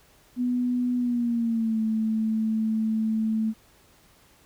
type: tone with pitch glide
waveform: sine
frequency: 246.9 to 220 Hz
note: B3 to A3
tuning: 0 to 0 cents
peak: -22 dBFS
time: 0.36-3.54 s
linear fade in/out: 50 ms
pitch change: -200 cents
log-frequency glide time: 0.97-1.8 s
effects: pink hiss -58 dBFS RMS until 4.45 s